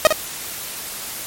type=tone with echo; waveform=sawtooth; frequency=624 Hz; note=D#5; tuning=5 cents sharp; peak=-3 dBFS; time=0.05-0.07 s; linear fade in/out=0 ms; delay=55 ms; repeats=1; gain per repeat=-7 dB; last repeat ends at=0.125 s; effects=white hiss -30 dBFS RMS until 1.26 s + MP3 64 kbps